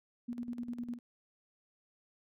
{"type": "tone with tremolo", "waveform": "sine", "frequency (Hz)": 240.2, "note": "B3", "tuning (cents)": -48, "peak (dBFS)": -35, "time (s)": [0.28, 0.99], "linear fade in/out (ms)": 10, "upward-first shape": "square", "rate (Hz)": 9.9, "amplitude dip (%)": 65, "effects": []}